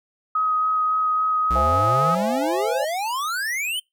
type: tone with vibrato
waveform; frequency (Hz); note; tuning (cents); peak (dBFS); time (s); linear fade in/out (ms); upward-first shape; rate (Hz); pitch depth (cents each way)
sine; 1261; D#6; +23; -18; 0.35-2.15; 5; sine; 3.6; 10
type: exponential sweep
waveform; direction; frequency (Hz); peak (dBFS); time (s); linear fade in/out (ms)
square; up; 58.27 to 3153; -24; 1.5-3.8; 10
type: chord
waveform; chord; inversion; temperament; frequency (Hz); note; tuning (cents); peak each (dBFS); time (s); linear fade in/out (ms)
sine; C augmented; none; equal; 523.3 / 659.3 / 830.6; C5 / E5 / G#5; 0 / 0 / 0; -26; 1.55-2.85; 10
effects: noise-tail reverb RT60 0.2 s tail -26 dB re dry